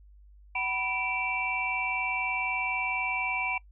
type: tone cluster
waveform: sine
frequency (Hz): 754 / 984 / 2331 / 2700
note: F#5 / B5 / D7 / E7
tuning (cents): +32 / -7 / -14 / +41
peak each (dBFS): -36 / -35 / -30 / -36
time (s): 0.55-3.58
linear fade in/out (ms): 5
effects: noise-tail reverb RT60 0.1 s tail -23 dB re dry + added 50 Hz sine -51 dBFS peak until 3.71 s